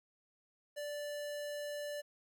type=tone; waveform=square; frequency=585 Hz; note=D5; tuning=7 cents flat; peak=-40 dBFS; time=0.76-2.02 s; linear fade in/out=20 ms; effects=12-bit